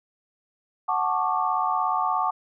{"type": "chord", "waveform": "sine", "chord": "D major seventh", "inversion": "first", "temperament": "equal with one note detuned", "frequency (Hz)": [740, 880, 1108.7, 1185.6], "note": ["F#5", "A5", "C#6", "D6"], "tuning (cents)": [0, 0, 0, 16], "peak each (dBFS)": -27, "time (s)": [0.88, 2.31], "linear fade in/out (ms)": 10, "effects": []}